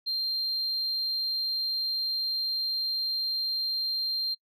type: tone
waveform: sine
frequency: 4176 Hz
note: C8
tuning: 4 cents flat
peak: -25 dBFS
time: 0.06-4.35 s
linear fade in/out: 20 ms
effects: noise-tail reverb RT60 0.1 s tail -25 dB re dry + tanh soft clip ceiling -25 dBFS